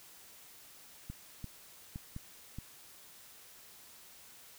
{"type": "clicks", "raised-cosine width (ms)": 5, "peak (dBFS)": -29, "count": 5, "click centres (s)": [1.1, 1.443, 1.959, 2.164, 2.586], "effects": ["white hiss -56 dBFS RMS until 4.58 s"]}